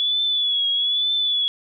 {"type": "tone with vibrato", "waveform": "sine", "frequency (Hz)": 3412, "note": "G#7", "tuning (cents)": 46, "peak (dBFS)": -18, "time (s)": [0, 1.48], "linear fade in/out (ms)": 0, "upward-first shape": "triangle", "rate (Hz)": 1.1, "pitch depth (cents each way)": 67, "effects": []}